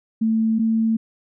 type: tone pair in turn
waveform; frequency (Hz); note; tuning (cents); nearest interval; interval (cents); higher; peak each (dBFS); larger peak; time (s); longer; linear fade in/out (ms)
sine; 222.5 / 223.8; A3 / A3; +20 / +30; unison; 10; second; -16; neither; 0.21-0.59 / 0.59-0.97; neither; 10
effects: none